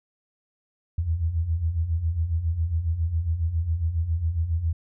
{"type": "beating tone pair", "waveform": "sine", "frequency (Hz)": [77.4, 84.7], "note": ["D#2", "E2"], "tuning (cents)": [-9, 48], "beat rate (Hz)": 7.3, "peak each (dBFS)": [-29, -23], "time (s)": [0.98, 4.73], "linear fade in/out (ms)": 5, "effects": []}